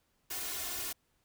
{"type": "noise with comb filter", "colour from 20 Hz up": "white", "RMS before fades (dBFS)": -38, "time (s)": [0.3, 0.93], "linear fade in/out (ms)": 10, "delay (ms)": 2.8, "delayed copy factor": 0.85, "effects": ["pink hiss -75 dBFS RMS until 1.24 s"]}